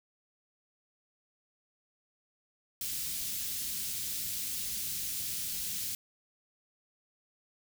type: band-stop noise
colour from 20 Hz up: white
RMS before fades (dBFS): -36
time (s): 2.81-5.95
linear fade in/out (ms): 2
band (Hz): 190 to 3300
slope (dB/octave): 12
effects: none